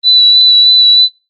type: tone with vibrato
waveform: sine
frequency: 3964 Hz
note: B7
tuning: 6 cents sharp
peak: -3 dBFS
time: 0.03-1.09 s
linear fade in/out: 50 ms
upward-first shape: sine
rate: 3.2 Hz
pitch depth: 16 cents each way
effects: noise-tail reverb RT60 0.3 s tail -24 dB re dry + Opus 24 kbps